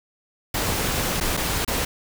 pink noise with dropouts, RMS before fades -24 dBFS, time 0.54-1.85 s, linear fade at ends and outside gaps 5 ms, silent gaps 1.202-1.209 / 1.369-1.373 / 1.649-1.677 s, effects none

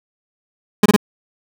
30% pulse tone bursts, 207.7 Hz, G#3, in tune, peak -5 dBFS, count 3, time 0.83-0.964 s, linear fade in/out 5 ms, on 28 ms, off 25 ms, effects none

